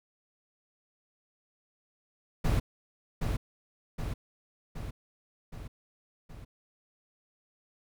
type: noise with echo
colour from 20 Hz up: brown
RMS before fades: -26 dBFS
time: 2.44-2.6 s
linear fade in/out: 10 ms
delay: 770 ms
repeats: 5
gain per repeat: -4 dB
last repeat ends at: 6.45 s
effects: none